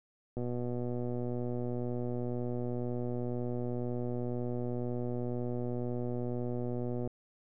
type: click train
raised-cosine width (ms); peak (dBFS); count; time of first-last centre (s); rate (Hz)
2; -24; 819; 0.37-7.075; 122
effects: none